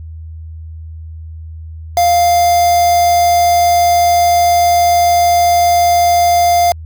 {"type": "tone with quantisation", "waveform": "triangle", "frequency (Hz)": 698.5, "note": "F5", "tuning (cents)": 0, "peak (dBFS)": -6, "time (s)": [1.97, 6.72], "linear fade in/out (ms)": 2, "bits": 3, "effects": ["added 80 Hz sine -26 dBFS peak until 6.85 s"]}